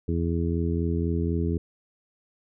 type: harmonic tone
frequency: 84 Hz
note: E2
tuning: 33 cents sharp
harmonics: 1 / 2 / 3 / 4 / 5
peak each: -26 / -29 / -31 / -32 / -33 dBFS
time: 0.08-1.58 s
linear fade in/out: 5 ms
effects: none